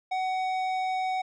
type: tone with tanh clipping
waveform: triangle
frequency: 749 Hz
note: F#5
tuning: 21 cents sharp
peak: -28 dBFS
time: 0.11-1.22 s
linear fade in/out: 10 ms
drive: 16 dB
effects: none